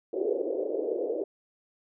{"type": "band-pass noise", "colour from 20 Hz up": "white", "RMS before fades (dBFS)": -30, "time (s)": [0.13, 1.24], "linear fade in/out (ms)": 5, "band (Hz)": [340, 530], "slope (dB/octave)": 48, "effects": []}